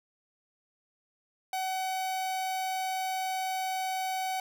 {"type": "tone", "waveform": "45% pulse", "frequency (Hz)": 754, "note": "F#5", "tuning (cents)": 32, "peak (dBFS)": -30, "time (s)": [1.53, 4.4], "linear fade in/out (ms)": 2, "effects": []}